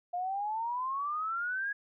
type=exponential sweep; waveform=sine; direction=up; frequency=699 to 1673 Hz; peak=-31 dBFS; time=0.13-1.73 s; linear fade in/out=10 ms; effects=none